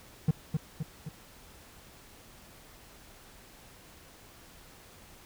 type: tone with echo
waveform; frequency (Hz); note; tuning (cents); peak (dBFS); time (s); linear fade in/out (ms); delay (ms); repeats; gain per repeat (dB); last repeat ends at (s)
triangle; 154.7; D#3; -10; -18; 0.28-0.31; 5; 260; 3; -5; 1.09
effects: pink hiss -54 dBFS RMS until 5.25 s